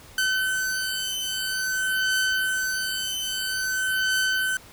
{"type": "beating tone pair", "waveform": "sawtooth", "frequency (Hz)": [1524, 1524.5], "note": ["G6", "G6"], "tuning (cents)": [-49, -49], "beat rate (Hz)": 0.5, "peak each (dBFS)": -23, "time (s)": [0.18, 4.57], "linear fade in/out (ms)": 2, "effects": ["pink hiss -48 dBFS RMS until 4.72 s"]}